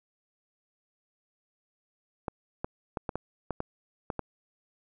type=clicks; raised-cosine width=1 ms; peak=-17 dBFS; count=9; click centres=2.282 / 2.645 / 2.972 / 3.092 / 3.156 / 3.507 / 3.604 / 4.102 / 4.193 s; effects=none